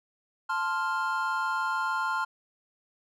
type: chord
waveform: triangle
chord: F major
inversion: first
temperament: equal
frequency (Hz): 880 / 1046.5 / 1396.9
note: A5 / C6 / F6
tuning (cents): 0 / 0 / 0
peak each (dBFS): -31 / -29 / -28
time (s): 0.49-2.25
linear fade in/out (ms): 10
effects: none